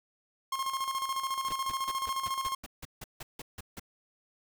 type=tone with tremolo; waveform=45% pulse; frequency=1071 Hz; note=C6; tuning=40 cents sharp; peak=-29 dBFS; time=0.52-2.55 s; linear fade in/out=5 ms; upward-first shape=square; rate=14 Hz; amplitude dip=55%
type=noise with exponential growth; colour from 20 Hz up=pink; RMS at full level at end=-44 dBFS; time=1.41-1.49 s; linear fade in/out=2 ms; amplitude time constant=17 ms
type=noise bursts; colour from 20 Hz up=pink; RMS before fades=-42 dBFS; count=13; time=1.5-3.797 s; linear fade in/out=5 ms; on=29 ms; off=160 ms
effects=none